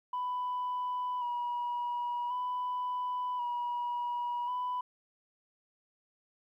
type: tone with vibrato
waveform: sine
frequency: 980 Hz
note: B5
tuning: 14 cents flat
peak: -30 dBFS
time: 0.13-4.81 s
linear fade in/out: 5 ms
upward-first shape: square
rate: 0.46 Hz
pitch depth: 25 cents each way
effects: tanh soft clip ceiling -29 dBFS + 12-bit